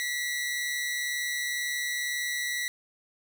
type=tone pair together; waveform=sawtooth; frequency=1945 / 2087 Hz; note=B6 / C7; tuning=-27 / -5 cents; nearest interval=minor second; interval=122 cents; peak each=-26 / -34 dBFS; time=0-2.68 s; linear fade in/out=0 ms; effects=none